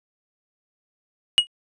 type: tone with exponential decay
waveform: triangle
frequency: 2893 Hz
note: F#7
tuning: 40 cents flat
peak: -6 dBFS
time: 1.38-1.47 s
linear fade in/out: 0 ms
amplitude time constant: 18 ms
effects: resampled to 24000 Hz